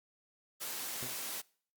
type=high-pass noise; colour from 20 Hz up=white; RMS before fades=-40 dBFS; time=0.6-1.42 s; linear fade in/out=20 ms; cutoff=210 Hz; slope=12 dB/octave
type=tone with exponential decay; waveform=15% pulse; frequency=125.3 Hz; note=B2; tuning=25 cents sharp; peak=-33 dBFS; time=1.02-1.2 s; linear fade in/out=5 ms; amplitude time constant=37 ms
effects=noise-tail reverb RT60 0.5 s tail -24 dB re dry + Opus 48 kbps